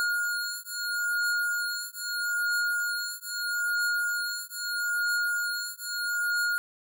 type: beating tone pair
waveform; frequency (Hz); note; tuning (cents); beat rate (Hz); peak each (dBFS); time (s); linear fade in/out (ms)
square; 1429 / 1429.78; F6 / F6; +39 / +40; 0.78; -31; 0-6.58; 0
effects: none